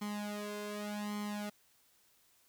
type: tone with flanger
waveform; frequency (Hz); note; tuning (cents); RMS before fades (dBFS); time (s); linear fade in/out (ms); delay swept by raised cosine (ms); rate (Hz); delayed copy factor
sawtooth; 207.7; G#3; 0; -40; 0.01-1.5; 10; 0.94 to 1.93; 0.86; +0.95
effects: white hiss -69 dBFS RMS until 2.48 s